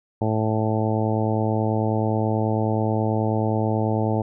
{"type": "harmonic tone", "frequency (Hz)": 109.3, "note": "A2", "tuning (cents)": -11, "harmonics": [1, 2, 3, 4, 5, 6, 7, 8], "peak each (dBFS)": [-23, -26, -28, -29, -30, -31, -31, -32], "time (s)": [0.21, 4.22], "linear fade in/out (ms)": 5, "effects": []}